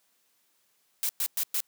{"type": "noise bursts", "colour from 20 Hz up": "blue", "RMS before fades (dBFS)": -28, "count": 4, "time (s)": [1.03, 1.604], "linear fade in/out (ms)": 0, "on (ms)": 61, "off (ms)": 110, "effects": ["white hiss -70 dBFS RMS until 1.67 s", "high-pass 150 Hz 12 dB/octave"]}